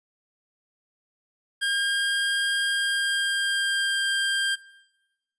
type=tone with pitch glide; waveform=25% pulse; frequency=1611 to 1592.5 Hz; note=G6 to G6; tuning=+47 to +27 cents; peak=-19 dBFS; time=1.61-4.56 s; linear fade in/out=20 ms; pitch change=-20 cents; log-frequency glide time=2.65-4.05 s; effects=noise-tail reverb RT60 1.0 s tail -20 dB re dry + resampled to 22050 Hz